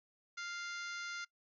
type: harmonic tone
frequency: 698 Hz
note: F5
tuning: 1 cent flat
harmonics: 2 / 3 / 4 / 5 / 6 / 7 / 8 / 9 / 10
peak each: -43 / -47 / -55 / -54 / -53 / -54 / -60 / -54 / -65 dBFS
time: 0.37-1.25 s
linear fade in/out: 10 ms
effects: noise-tail reverb RT60 0.1 s tail -22 dB re dry